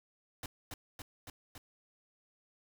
pink noise with echo, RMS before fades -42 dBFS, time 0.43-0.46 s, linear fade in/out 2 ms, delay 280 ms, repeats 4, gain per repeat -2 dB, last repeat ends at 1.58 s, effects none

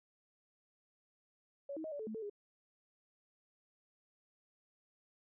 sine tone with pitch steps, 562 / 317.2 / 630 / 577 / 436.8 / 217.9 / 444.6 / 410.4 Hz, C#5 / D#4 / D#5 / D5 / A4 / A3 / A4 / G#4, +24 / +33 / +21 / -31 / -13 / -17 / +18 / -21 cents, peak -40 dBFS, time 1.69-2.298 s, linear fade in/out 5 ms, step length 76 ms, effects none

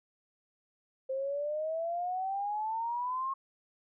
sine exponential sweep, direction up, 523.3 to 1086 Hz, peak -31 dBFS, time 1.09-3.34 s, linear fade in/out 10 ms, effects none

